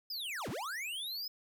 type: linear two-way sweep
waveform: square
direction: down then up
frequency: 5160 to 77.78 to 5160 Hz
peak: -38 dBFS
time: 0.1-1.28 s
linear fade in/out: 5 ms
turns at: 0.49 s
effects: none